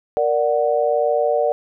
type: chord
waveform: sine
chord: Bb augmented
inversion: none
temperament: equal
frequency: 466.2 / 587.3 / 740 Hz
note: Bb4 / D5 / F#5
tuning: 0 / 0 / 0 cents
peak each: -20 / -18 / -22 dBFS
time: 0.17-1.52 s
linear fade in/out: 0 ms
effects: none